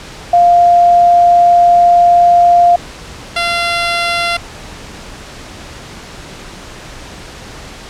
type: tone pair in turn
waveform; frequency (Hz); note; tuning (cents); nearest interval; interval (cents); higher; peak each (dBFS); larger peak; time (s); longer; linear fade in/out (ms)
sine / 10% pulse; 698.5 / 688.5; F5 / F5; 0 / -25; unison; 25; first; -4; neither; 0.33-2.76 / 3.36-4.37; first; 5
effects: pink hiss -31 dBFS RMS until 7.89 s + low-pass 7000 Hz 12 dB/octave